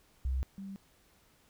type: tone pair in turn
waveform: sine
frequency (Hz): 65.2 / 195.38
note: C2 / G3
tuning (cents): -5 / -5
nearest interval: octave + perfect fifth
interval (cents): 1900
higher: second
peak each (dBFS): -29 / -40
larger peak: first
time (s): 0.25-0.43 / 0.58-0.76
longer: neither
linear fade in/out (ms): 0
effects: pink hiss -66 dBFS RMS until 1.49 s